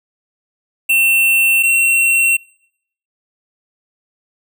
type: tone pair in turn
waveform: square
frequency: 2700 / 2722 Hz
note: E7 / F7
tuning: +41 / -45 cents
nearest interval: unison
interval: 14 cents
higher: second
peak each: -11 dBFS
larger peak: neither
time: 0.89-1.63 / 1.63-2.37 s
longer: neither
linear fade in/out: 10 ms
effects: noise-tail reverb RT60 0.7 s tail -24 dB re dry